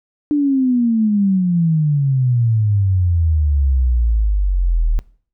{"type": "exponential sweep", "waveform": "sine", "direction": "down", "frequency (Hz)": [299, 37.9], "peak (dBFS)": -12, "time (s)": [0.31, 4.99], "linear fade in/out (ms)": 0, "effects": ["noise-tail reverb RT60 0.5 s tail -22 dB re dry"]}